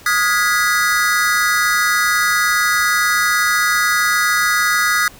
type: chord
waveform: square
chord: F half-diminished seventh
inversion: third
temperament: equal with one note detuned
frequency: 1244.5 / 1431.2 / 1661.2 / 1975.5 Hz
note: Eb6 / F6 / Ab6 / Cb7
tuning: 0 / +42 / 0 / 0 cents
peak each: -20 dBFS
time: 0.06-5.08 s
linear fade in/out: 2 ms
effects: pink hiss -42 dBFS RMS until 5.19 s